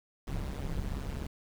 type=noise with amplitude modulation; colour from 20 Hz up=brown; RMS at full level=-32 dBFS; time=0.27-1.27 s; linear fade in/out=5 ms; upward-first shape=sine; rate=139 Hz; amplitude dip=85%; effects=none